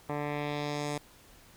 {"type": "tone with low-pass filter sweep", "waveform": "10% pulse", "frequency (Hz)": 146.83, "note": "D3", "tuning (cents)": 0, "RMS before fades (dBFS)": -34, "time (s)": [0.09, 0.98], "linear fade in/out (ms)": 5, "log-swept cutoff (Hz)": [1400, 9400], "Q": 1.4, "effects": ["pink hiss -57 dBFS RMS until 1.56 s"]}